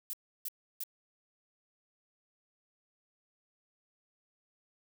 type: noise bursts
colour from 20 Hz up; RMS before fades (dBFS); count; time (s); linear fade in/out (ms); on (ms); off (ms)
violet; -38; 3; 0.1-0.836; 0; 32; 320
effects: none